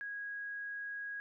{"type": "tone", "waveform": "sine", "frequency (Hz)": 1650, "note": "G#6", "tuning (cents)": -12, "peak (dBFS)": -39, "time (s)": [0.01, 1.2], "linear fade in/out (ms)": 0, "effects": []}